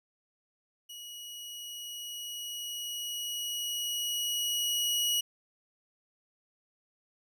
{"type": "tone with level ramp", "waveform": "sawtooth", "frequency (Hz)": 2911, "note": "F#7", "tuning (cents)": -29, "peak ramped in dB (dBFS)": [-40, -23], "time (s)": [0.89, 5.21], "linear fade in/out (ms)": 10, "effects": []}